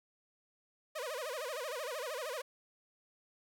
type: tone with vibrato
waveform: sawtooth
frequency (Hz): 552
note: C#5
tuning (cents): -7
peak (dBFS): -34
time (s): 0.95-2.42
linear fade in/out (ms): 10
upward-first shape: sine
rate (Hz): 13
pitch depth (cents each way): 250
effects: none